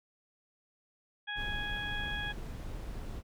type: harmonic tone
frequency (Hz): 830.6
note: G#5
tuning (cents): 0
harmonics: 1 / 2 / 3 / 4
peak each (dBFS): -45 / -37 / -46 / -41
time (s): 1.27-2.33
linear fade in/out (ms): 20
type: noise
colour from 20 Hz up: brown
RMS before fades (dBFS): -40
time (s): 1.35-3.23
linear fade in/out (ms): 50
effects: none